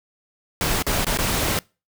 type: noise with dropouts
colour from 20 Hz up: pink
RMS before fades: -22 dBFS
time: 0.61-1.59 s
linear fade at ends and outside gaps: 1 ms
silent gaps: 0.824-0.866 / 1.046-1.067 / 1.174-1.187 s
effects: noise-tail reverb RT60 0.3 s tail -25 dB re dry